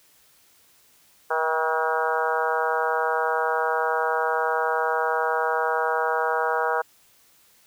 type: harmonic tone with a mistuned harmonic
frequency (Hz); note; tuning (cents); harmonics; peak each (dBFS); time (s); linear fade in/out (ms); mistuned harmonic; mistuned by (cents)
160; D#3; +49; 3 / 4 / 5 / 6 / 7 / 8 / 9 / 10; -27 / -30 / -28 / -28 / -32 / -31 / -29 / -34; 1.3-6.82; 10; 5; -20
effects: white hiss -58 dBFS RMS until 7.66 s